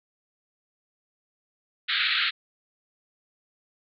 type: band-pass noise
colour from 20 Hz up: white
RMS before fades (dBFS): -25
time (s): 1.88-2.31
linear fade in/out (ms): 20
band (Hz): 1300 to 4200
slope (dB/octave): 96
effects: none